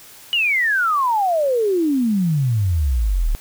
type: exponential sweep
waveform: sine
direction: down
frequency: 2960 to 34.65 Hz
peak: -15 dBFS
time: 0.33-3.35 s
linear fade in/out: 0 ms
effects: white hiss -43 dBFS RMS until 3.4 s